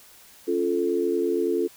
sine chord, Db augmented, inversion none, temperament equal with one note detuned, 277.2 / 349.2 / 438.2 Hz, Db4 / F4 / A4, 0 / 0 / -7 cents, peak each -29 / -24 / -25 dBFS, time 0.47-1.68 s, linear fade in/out 20 ms, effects white hiss -51 dBFS RMS until 1.76 s

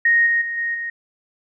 sine tone with level steps, 1864.7 Hz, A#6, in tune, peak -12 / -15 / -23 / -20 / -24 dBFS, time 0.05-0.9 s, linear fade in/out 5 ms, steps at 0.26 / 0.41 / 0.57 / 0.74 s, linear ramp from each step 10 ms, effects none

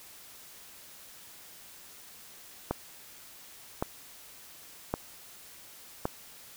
click train, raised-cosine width 1 ms, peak -14 dBFS, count 4, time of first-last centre 2.71-6.054 s, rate 0.897 Hz, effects white hiss -51 dBFS RMS until 6.56 s

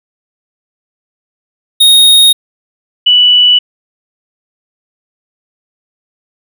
square / sine tone pair in turn, 3729 / 2960 Hz, A#7 / F#7, 0 / 0 cents, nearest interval major third, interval 400 cents, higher first, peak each -3 dBFS, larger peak neither, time 1.8-2.33 / 3.06-3.59 s, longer neither, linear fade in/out 10 ms, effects none

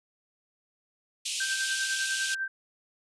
pink band-pass noise, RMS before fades -33 dBFS, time 1.25-2.35 s, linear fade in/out 10 ms, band 2600 to 9700 Hz, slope 48 dB/octave
sine tone with tremolo, 1564 Hz, G6, 4 cents flat, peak -27 dBFS, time 1.4-2.48 s, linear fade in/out 5 ms, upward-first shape sine, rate 10 Hz, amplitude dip 55%
effects none

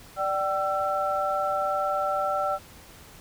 sine tone cluster, 589 / 770 / 1339 Hz, D5 / G5 / E6, +5 / -31 / +27 cents, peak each -28 dBFS, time 0.16-2.59 s, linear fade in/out 50 ms, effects pink hiss -49 dBFS RMS until 3.2 s

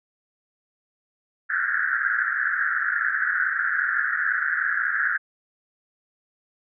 pink band-pass noise, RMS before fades -24 dBFS, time 1.49-5.18 s, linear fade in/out 20 ms, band 1400 to 1800 Hz, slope 96 dB/octave, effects none

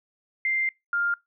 sine tone pair in turn, 2093 / 1402.2 Hz, C7 / F6, 0 / +7 cents, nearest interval perfect fifth, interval 693 cents, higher first, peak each -22 / -22 dBFS, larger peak neither, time 0.45-0.69 / 0.93-1.14 s, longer first, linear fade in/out 2 ms, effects noise-tail reverb RT60 0.2 s tail -24 dB re dry

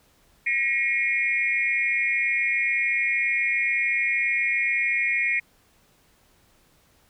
sine tone cluster, 1906 / 2168 / 2415 Hz, A#6 / C#7 / D7, +38 / -39 / +48 cents, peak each -26 / -24 / -26 dBFS, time 0.46-5.4 s, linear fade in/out 10 ms, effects pink hiss -61 dBFS RMS until 7.09 s

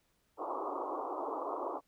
white band-pass noise, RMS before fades -38 dBFS, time 0.37-1.81 s, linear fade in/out 50 ms, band 280 to 1200 Hz, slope 96 dB/octave, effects pink hiss -75 dBFS RMS until 1.87 s

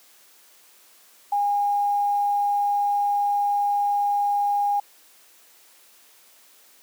sine tone with quantisation, 815 Hz, G#5, 33 cents flat, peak -19 dBFS, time 1.32-4.8 s, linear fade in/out 5 ms, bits 8, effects white hiss -54 dBFS RMS until 6.82 s + high-pass 300 Hz 12 dB/octave

